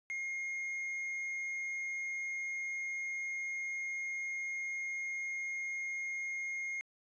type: tone with hard clipping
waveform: sine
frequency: 2138 Hz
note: C7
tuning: 37 cents sharp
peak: -37 dBFS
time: 0.1-6.81 s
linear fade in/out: 0 ms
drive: 3 dB
effects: resampled to 22050 Hz